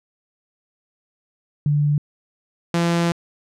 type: tone pair in turn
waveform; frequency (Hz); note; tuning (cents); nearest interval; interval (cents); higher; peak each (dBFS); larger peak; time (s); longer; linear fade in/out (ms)
sine / sawtooth; 146.83 / 170.23; D3 / F3; 0 / -44; minor third; 256; second; -15 / -13; second; 1.66-1.98 / 2.74-3.12; second; 2
effects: low-pass 8000 Hz 12 dB/octave